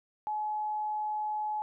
sine tone, 850 Hz, G#5, 40 cents sharp, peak -30 dBFS, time 0.27-1.62 s, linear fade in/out 0 ms, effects none

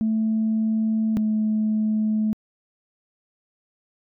sine tone pair in turn, 220.1 / 215.9 Hz, A3 / A3, +1 / -33 cents, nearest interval unison, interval 34 cents, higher first, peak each -18 dBFS, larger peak neither, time 0.01-1.17 / 1.17-2.33 s, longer neither, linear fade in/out 0 ms, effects tanh soft clip ceiling -15 dBFS

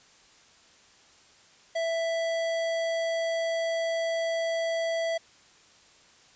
sine tone with hard clipping, 661 Hz, E5, 5 cents sharp, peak -28 dBFS, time 1.75-5.18 s, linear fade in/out 10 ms, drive 16 dB, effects white hiss -57 dBFS RMS until 6.35 s + resampled to 16000 Hz

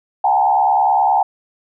sine tone with frequency modulation, 819 Hz, G#5, 24 cents flat, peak -11 dBFS, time 0.24-1.23 s, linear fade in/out 5 ms, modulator 69.7 Hz, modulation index 1.3, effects none

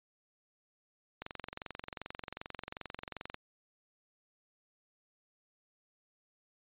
click train, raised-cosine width 0.3 ms, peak -24 dBFS, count 49, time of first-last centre 1.22-3.344 s, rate 22.6 Hz, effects resampled to 8000 Hz

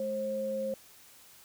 sine tone pair together, 211.9 / 534 Hz, G#3 / C5, +35 / +35 cents, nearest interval octave + major third, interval 1600 cents, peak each -39 / -31 dBFS, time 0-0.74 s, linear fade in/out 2 ms, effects white hiss -56 dBFS RMS until 1.44 s

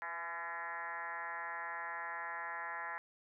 sine tone with frequency modulation, 1358 Hz, F6, 49 cents flat, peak -39 dBFS, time 0.02-2.98 s, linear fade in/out 0 ms, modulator 172 Hz, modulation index 3.5, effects none

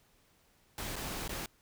pink noise with dropouts, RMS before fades -39 dBFS, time 0.78-1.46 s, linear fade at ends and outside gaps 2 ms, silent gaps 0.958-0.963 / 1.279-1.292 s, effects pink hiss -68 dBFS RMS until 1.61 s

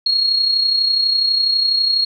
sine tone with amplitude modulation, 4292 Hz, C8, 43 cents sharp, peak -11 dBFS, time 0.06-2.05 s, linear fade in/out 5 ms, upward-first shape sine, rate 32.1 Hz, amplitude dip 50%, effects none

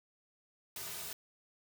white noise with comb filter, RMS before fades -43 dBFS, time 0.76-1.13 s, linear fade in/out 2 ms, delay 3.7 ms, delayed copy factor -1, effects none

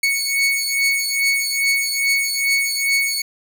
sawtooth beating tone pair, 2217 / 2219.4 Hz, C#7 / C#7, 0 / +2 cents, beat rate 2.4 Hz, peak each -16 / -17 dBFS, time 0.03-3.22 s, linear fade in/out 5 ms, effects none

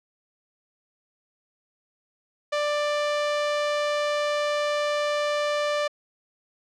sawtooth tone, 590 Hz, D5, 8 cents sharp, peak -19 dBFS, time 2.52-5.88 s, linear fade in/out 10 ms, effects low-pass 5000 Hz 12 dB/octave

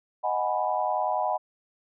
sine chord, G# minor seventh, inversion second, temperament equal, 622.3 / 740 / 830.6 / 987.8 Hz, D#5 / F#5 / G#5 / B5, 0 / 0 / 0 / 0 cents, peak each -30 / -28 / -30 / -30 dBFS, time 0.23-1.38 s, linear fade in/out 20 ms, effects none

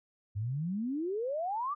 sine exponential sweep, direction up, 96.9 to 1223 Hz, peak -31 dBFS, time 0.35-1.75 s, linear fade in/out 20 ms, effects none

